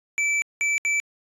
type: tone bursts at uneven times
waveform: square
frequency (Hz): 2319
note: D7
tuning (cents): -22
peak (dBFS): -21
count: 3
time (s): 0.18-0.42 / 0.61-0.78 / 0.85-1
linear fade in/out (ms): 0
effects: resampled to 24000 Hz